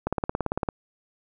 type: click train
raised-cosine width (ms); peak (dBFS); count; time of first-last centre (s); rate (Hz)
1; -11; 12; 0.07-0.688; 17.8
effects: none